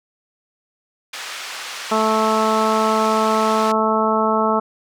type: band-pass noise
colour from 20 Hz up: pink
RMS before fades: -31 dBFS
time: 1.13-3.72 s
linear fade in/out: 5 ms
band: 1200 to 6300 Hz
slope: 12 dB/octave
type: harmonic tone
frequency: 218.9 Hz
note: A3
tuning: 9 cents flat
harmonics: 1 / 2 / 3 / 4 / 5 / 6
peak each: -22 / -22 / -22 / -22 / -22 / -22 dBFS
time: 1.91-4.6 s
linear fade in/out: 10 ms
effects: none